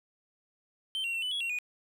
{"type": "tone with pitch steps", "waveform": "triangle", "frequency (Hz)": [3109, 2747, 2705, 2995, 3350, 2739, 2463], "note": ["G7", "F7", "E7", "F#7", "G#7", "F7", "D#7"], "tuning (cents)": [-15, -29, 44, 20, 14, -34, -18], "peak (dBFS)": -29, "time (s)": [0.95, 1.587], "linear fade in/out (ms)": 0, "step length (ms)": 91, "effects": []}